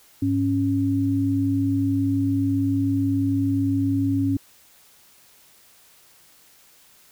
sine tone pair together, 103.06 / 276.1 Hz, G#2 / C#4, -13 / -7 cents, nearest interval octave + perfect fourth, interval 1706 cents, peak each -24 / -20 dBFS, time 0.22-4.37 s, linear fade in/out 5 ms, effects white hiss -54 dBFS RMS until 7.11 s

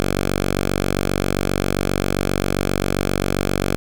5% pulse tone, 47.52 Hz, F#1, 47 cents sharp, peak -7 dBFS, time 0-3.76 s, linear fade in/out 0 ms, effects none

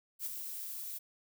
violet noise with ADSR envelope, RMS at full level -36 dBFS, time 0.19-0.99 s, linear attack 64 ms, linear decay 28 ms, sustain -6 dB, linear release 16 ms, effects none

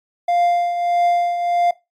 triangle tone with tremolo, 698.5 Hz, F5, in tune, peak -10 dBFS, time 0.28-1.71 s, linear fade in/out 5 ms, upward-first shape triangle, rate 1.6 Hz, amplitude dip 60%, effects noise-tail reverb RT60 0.2 s tail -18 dB re dry + MP3 96 kbps

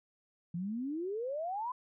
sine exponential sweep, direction up, 164.81 to 1032 Hz, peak -34 dBFS, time 0.54-1.72 s, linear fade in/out 5 ms, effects none

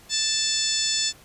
harmonic tone, 880 Hz, A5, in tune, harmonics 2 / 3 / 4 / 5 / 6 / 7 / 8 / 9, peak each -36 / -35 / -28 / -29 / -27 / -35 / -28 / -34 dBFS, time 0.09-1.13 s, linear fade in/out 50 ms, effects pink hiss -51 dBFS RMS until 1.24 s + resampled to 32000 Hz

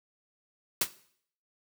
white noise with exponential decay, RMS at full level -20 dBFS, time 0.81-0.9 s, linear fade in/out 5 ms, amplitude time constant 19 ms, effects noise-tail reverb RT60 0.6 s tail -17 dB re dry + high-pass 100 Hz 12 dB/octave

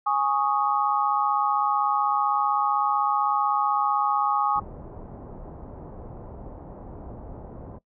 sine chord, Ab suspended fourth, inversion none, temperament equal, 830.6 / 1108.7 / 1244.5 Hz, Ab5 / Db6 / Eb6, 0 / 0 / 0 cents, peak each -24 / -25 / -26 dBFS, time 0.06-4.6 s, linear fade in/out 10 ms
pink low-pass noise, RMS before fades -40 dBFS, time 4.55-7.79 s, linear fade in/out 20 ms, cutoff 870 Hz, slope 24 dB/octave
effects noise-tail reverb RT60 0.1 s tail -18 dB re dry

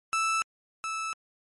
30% pulse tone pair in turn, 1318.5 / 1311.5 Hz, E6 / E6, 0 / -9 cents, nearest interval unison, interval 9 cents, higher first, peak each -22 / -28 dBFS, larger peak first, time 0.13-0.42 / 0.84-1.13 s, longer neither, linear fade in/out 0 ms, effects MP3 48 kbps

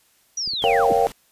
sine linear sweep, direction down, 5920 to 96.5 Hz, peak -23 dBFS, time 0.37-0.93 s, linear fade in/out 5 ms
clicks, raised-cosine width 3 ms, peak -28 / -31 dBFS, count 2, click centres 0.476 / 0.536 s
pink noise, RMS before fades -38 dBFS, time 0.62-1.12 s, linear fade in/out 0 ms
sine chord, G half-diminished seventh, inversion first, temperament equal, 466.2 / 554.4 / 698.5 / 784 Hz, Bb4 / Db5 / F5 / G5, 0 / 0 / 0 / 0 cents, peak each -20 / -23 / -21 / -20 dBFS, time 0.64-1.07 s, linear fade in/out 0 ms
effects white hiss -60 dBFS RMS until 1.31 s + resampled to 32000 Hz

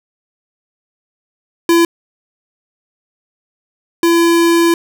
square tone pair in turn, 337.6 / 337.6 Hz, E4 / E4, +41 / +41 cents, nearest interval unison, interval 0 cents, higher neither, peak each -8 / -9 dBFS, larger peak first, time 1.69-1.85 / 4.03-4.74 s, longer second, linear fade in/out 2 ms, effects none

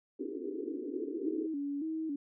white band-pass noise, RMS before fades -38 dBFS, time 0.19-1.47 s, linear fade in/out 5 ms, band 260 to 440 Hz, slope 96 dB/octave
sine tone with vibrato, 300.9 Hz, D4, 42 cents sharp, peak -33 dBFS, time 1.26-2.16 s, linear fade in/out 5 ms, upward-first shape square, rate 1.8 Hz, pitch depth 100 cents each way
effects none

